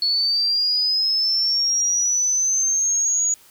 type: linear sweep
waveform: sine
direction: up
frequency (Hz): 4387 to 6800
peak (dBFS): -17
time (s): 0.02-3.34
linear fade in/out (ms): 2
effects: white hiss -51 dBFS RMS until 3.5 s